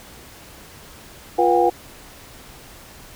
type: tone cluster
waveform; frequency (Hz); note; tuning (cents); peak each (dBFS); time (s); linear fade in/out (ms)
sine; 350.3 / 488.6 / 726 / 802; F4 / B4 / F#5 / G5; +5 / -19 / -33 / +39; -19; 1.38-1.7; 10
effects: pink hiss -43 dBFS RMS until 3.15 s